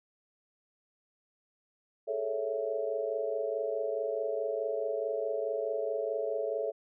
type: chord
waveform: sine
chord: A major seventh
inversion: third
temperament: equal with one note detuned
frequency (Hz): 415.3 / 440 / 557.3 / 659.3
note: G#4 / A4 / C#5 / E5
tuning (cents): 0 / 0 / +9 / 0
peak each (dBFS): -39 / -34 / -35 / -36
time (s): 2.07-6.72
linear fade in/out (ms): 20
effects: none